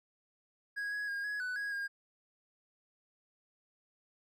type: tone with pitch steps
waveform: triangle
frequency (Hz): 1652 / 1670 / 1624 / 1675 / 1493 / 1654 / 1619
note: G#6 / G#6 / G#6 / G#6 / F#6 / G#6 / G#6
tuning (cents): -10 / +9 / -39 / +14 / +15 / -8 / -45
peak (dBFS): -33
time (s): 0.76-1.88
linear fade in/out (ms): 20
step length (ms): 160
effects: none